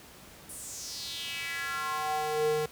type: tone with high-pass filter sweep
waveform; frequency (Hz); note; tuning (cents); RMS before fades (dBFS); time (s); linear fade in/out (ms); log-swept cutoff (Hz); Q
square; 152.8; D#3; -31; -33; 0.49-2.66; 5; 10000 to 330; 3.7
effects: pink hiss -51 dBFS RMS until 2.71 s + high-pass 60 Hz 12 dB/octave